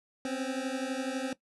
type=beating tone pair; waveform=25% pulse; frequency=257.7 / 269.7 Hz; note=C4 / C#4; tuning=-26 / -47 cents; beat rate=12 Hz; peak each=-31 dBFS; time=0.25-1.33 s; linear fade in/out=2 ms; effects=noise-tail reverb RT60 0.1 s tail -18 dB re dry + resampled to 24000 Hz